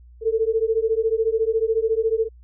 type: beating tone pair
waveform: sine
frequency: 440 / 454 Hz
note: A4 / A#4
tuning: 0 / -46 cents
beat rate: 14 Hz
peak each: -21 dBFS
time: 0.21-2.29 s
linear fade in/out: 50 ms
effects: added 60 Hz sine -44 dBFS peak until 2.43 s